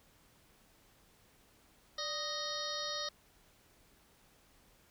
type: harmonic tone with a mistuned harmonic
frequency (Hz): 622.3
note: D#5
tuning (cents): 0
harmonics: 1 / 2 / 3 / 5 / 6 / 7 / 8 / 9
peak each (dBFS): -44 / -44 / -46 / -51 / -42 / -43 / -47 / -45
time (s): 1.98-3.09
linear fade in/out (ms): 5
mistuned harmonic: 1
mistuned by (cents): -100
effects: pink hiss -66 dBFS RMS until 4.9 s